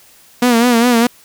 sawtooth tone with vibrato, 238.3 Hz, A#3, 38 cents sharp, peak -5 dBFS, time 0.42-1.07 s, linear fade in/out 5 ms, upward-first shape sine, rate 4.9 Hz, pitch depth 77 cents each way, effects white hiss -46 dBFS RMS until 1.24 s

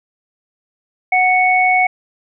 sine tone pair together, 738.2 / 2217 Hz, F#5 / C#7, -4 / 0 cents, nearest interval octave + perfect fifth, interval 1904 cents, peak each -13 dBFS, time 1.12-1.87 s, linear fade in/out 5 ms, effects none

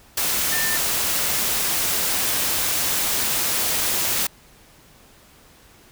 sine tone in noise, 1791 Hz, A6, 30 cents sharp, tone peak -25 dBFS, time 0.52-0.77 s, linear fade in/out 5 ms, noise white, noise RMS -22 dBFS, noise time 0.17-4.27 s, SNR -6 dB, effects pink hiss -51 dBFS RMS until 5.91 s

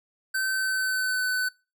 square tone with pitch glide, 1540 to 1507.4 Hz, G6 to F#6, -31 to +32 cents, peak -25 dBFS, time 0.34-1.49 s, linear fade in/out 10 ms, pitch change -37 cents, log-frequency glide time 0.51-1.25 s, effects noise-tail reverb RT60 0.3 s tail -23 dB re dry

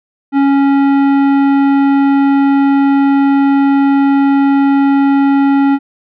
sine tone with tanh clipping, 277.2 Hz, C#4, in tune, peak -9 dBFS, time 0.32-5.79 s, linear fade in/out 50 ms, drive 14 dB, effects none

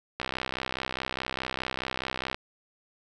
click train, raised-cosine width 0.3 ms, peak -14 dBFS, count 140, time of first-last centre 0.2-2.345 s, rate 64.8 Hz, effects none

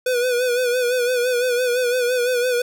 square tone with vibrato, 493.9 Hz, B4, in tune, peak -18 dBFS, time 0.06-2.62 s, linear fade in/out 5 ms, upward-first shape sine, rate 5.9 Hz, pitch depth 55 cents each way, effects none

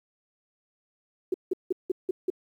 sine tone bursts, 370 Hz, F#4, in tune, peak -22 dBFS, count 6, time 1.32-2.302 s, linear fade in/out 5 ms, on 22 ms, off 170 ms, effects 10-bit

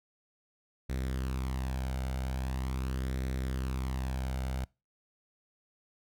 sawtooth tone with flanger, 65 Hz, C2, 11 cents flat, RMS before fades -34 dBFS, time 0.89-4.65 s, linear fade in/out 10 ms, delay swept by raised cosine 0.51 to 1.38 ms, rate 0.42 Hz, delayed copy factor +0.5, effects noise-tail reverb RT60 0.3 s tail -26 dB re dry

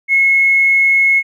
triangle tone with tanh clipping, 2176 Hz, C#7, 33 cents flat, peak -8 dBFS, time 0.08-1.23 s, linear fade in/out 50 ms, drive 3 dB, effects none

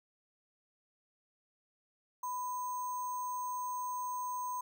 sine tone with sample-and-hold, 997 Hz, B5, 16 cents sharp, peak -35 dBFS, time 2.23-4.61 s, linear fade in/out 5 ms, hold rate 7350 Hz, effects none

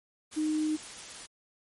sine tone in noise, 308.5 Hz, D#4, 15 cents flat, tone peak -26 dBFS, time 0.36-0.77 s, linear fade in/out 20 ms, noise white, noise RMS -44 dBFS, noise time 0.31-1.27 s, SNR +15 dB, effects MP3 48 kbps

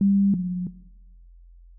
sine tone pair in turn, 198.2 / 180.16 Hz, G3 / F#3, +19 / -46 cents, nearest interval major second, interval 165 cents, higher first, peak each -16 / -22 dBFS, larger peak first, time 0.01-0.34 / 0.34-0.67 s, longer neither, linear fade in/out 2 ms, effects noise-tail reverb RT60 0.9 s tail -17 dB re dry + added 43 Hz sine -46 dBFS peak until 1.78 s

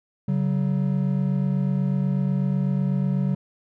triangle tone pair together, 140.4 / 188.5 Hz, C#3 / F#3, +22 / +32 cents, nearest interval perfect fourth, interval 510 cents, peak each -21 dBFS, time 0.28-3.35 s, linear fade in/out 5 ms, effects none

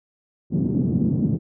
white band-pass noise, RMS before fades -21 dBFS, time 0.5-1.39 s, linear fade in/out 50 ms, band 110 to 250 Hz, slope 24 dB/octave, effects none

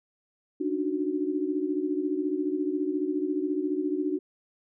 sine tone cluster, 290.6 / 305 / 369.1 Hz, D4 / D#4 / F#4, -18 / -34 / -4 cents, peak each -30 dBFS, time 0.6-4.19 s, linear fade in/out 10 ms, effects none

